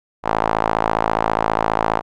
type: tone with band-pass filter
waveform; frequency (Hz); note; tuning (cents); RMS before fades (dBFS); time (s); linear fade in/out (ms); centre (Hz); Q
sawtooth; 54.8; A1; -6; -19; 0.23-2.02; 50; 890; 2.2
effects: none